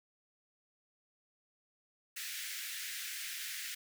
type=high-pass noise; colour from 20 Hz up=pink; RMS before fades=-42 dBFS; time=2.16-3.75 s; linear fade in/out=10 ms; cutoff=1600 Hz; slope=48 dB/octave; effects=none